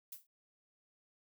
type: noise with exponential decay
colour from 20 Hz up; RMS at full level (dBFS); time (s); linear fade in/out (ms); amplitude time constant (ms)
violet; -42; 0.12-0.27; 5; 32
effects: none